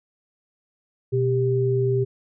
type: tone pair together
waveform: sine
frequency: 124.2 / 394.3 Hz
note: B2 / G4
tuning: +10 / +10 cents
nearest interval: octave + minor sixth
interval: 2000 cents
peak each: -21 dBFS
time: 1.12-2.05 s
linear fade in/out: 20 ms
effects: none